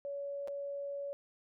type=tone with dropouts; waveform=sine; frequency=564 Hz; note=C#5; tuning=30 cents sharp; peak=-37 dBFS; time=0.05-1.13 s; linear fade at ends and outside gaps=0 ms; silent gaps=0.475-0.482 s; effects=none